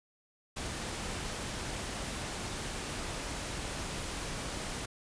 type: noise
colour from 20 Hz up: pink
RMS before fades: -38 dBFS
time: 0.56-4.86 s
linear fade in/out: 10 ms
effects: resampled to 22050 Hz